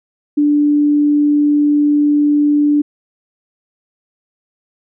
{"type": "tone", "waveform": "sine", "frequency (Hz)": 293.6, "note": "D4", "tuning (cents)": 0, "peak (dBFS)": -9, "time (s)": [0.37, 2.82], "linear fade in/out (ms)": 10, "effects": []}